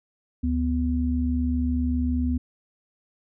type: tone pair together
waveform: sine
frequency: 73.59 / 248.4 Hz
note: D2 / B3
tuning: +4 / +10 cents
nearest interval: octave + major sixth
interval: 2106 cents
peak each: -24 dBFS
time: 0.43-2.38 s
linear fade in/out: 10 ms
effects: none